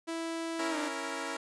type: tone with pitch glide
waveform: sawtooth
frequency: 329.6 to 300.5 Hz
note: E4 to D4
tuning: 0 to +40 cents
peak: -30 dBFS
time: 0.07-0.89 s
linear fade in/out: 20 ms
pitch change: -160 cents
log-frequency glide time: 0.69-0.78 s
type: chord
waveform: 10% pulse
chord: A# diminished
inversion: first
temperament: equal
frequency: 277.2 / 329.6 / 466.2 Hz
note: C#4 / E4 / A#4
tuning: 0 / 0 / 0 cents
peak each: -31 dBFS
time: 0.59-1.37 s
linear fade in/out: 5 ms
effects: resampled to 24000 Hz